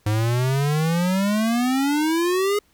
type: exponential sweep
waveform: square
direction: up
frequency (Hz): 103.83 to 419.2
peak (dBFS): -19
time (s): 0.06-2.59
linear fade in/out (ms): 5
effects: pink hiss -61 dBFS RMS until 2.73 s